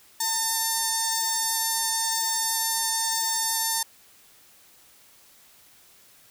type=tone with notch filter; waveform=5% pulse; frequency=901 Hz; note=A5; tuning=41 cents sharp; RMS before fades=-26 dBFS; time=0.2-3.83 s; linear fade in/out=5 ms; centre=2600 Hz; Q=0.82; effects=white hiss -55 dBFS RMS until 6.3 s